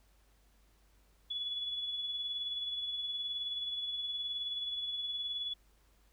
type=tone with tremolo; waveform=sine; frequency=3410 Hz; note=G#7; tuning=45 cents sharp; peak=-33 dBFS; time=1.3-5.54 s; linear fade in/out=10 ms; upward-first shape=triangle; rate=19 Hz; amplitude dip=45%; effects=added 50 Hz sine -65 dBFS peak until 6.12 s + pink hiss -71 dBFS RMS until 6.12 s